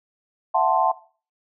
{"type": "chord", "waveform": "sine", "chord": "F# half-diminished seventh", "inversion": "third", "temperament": "equal with one note detuned", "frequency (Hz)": [667.7, 740, 880, 1046.5], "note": ["E5", "F#5", "A5", "C6"], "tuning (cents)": [22, 0, 0, 0], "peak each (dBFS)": [-24, -21, -21, -23], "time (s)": [0.54, 0.92], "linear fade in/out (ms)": 10, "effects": ["noise-tail reverb RT60 0.4 s tail -18 dB re dry"]}